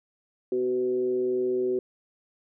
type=tone with frequency modulation; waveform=sine; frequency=376.5 Hz; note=F#4; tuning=30 cents sharp; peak=-23 dBFS; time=0.52-1.79 s; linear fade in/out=2 ms; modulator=124 Hz; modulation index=0.49; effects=none